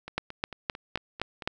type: two click trains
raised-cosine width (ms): 0.3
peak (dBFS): -23 / -11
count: 7 / 6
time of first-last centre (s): 0.08-1.422 / 0.18-1.475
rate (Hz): 4.47 / 3.86
effects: none